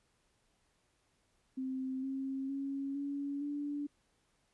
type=tone with pitch steps; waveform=sine; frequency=261.6 / 268.3 / 275.2 / 282.3 / 289.6 Hz; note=C4 / C4 / C#4 / C#4 / D4; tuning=0 / +44 / -12 / +32 / -24 cents; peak=-35 dBFS; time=1.57-3.87 s; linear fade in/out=10 ms; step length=460 ms; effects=pink hiss -75 dBFS RMS until 4.53 s + resampled to 24000 Hz